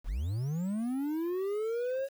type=linear sweep; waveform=triangle; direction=up; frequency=30.14 to 554.4 Hz; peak=-28 dBFS; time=0.04-2.09 s; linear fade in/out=50 ms; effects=9-bit